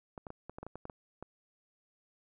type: clicks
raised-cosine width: 1 ms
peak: -29 dBFS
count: 11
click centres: 0.178 / 0.268 / 0.304 / 0.496 / 0.585 / 0.63 / 0.666 / 0.756 / 0.854 / 0.898 / 1.226 s
effects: none